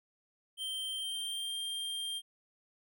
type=tone with pitch glide; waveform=square; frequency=3136 to 3189 Hz; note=G7 to G7; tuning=0 to +29 cents; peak=-36 dBFS; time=0.57-2.22 s; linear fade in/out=50 ms; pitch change=+29 cents; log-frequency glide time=0.89-1.57 s; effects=none